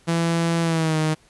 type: tone with pitch glide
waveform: sawtooth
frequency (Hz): 167.3 to 156.1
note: E3 to D#3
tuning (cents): +26 to +6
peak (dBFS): -15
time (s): 0.07-1.15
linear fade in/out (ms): 20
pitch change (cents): -120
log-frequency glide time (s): 0.62-0.98
effects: pink hiss -56 dBFS RMS until 1.29 s + resampled to 24000 Hz